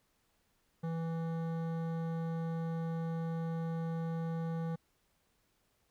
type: tone with hard clipping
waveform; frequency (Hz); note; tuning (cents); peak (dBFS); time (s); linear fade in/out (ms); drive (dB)
sine; 164.6; E3; -2; -36; 0.83-4.76; 10; 14
effects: pink hiss -75 dBFS RMS until 5.9 s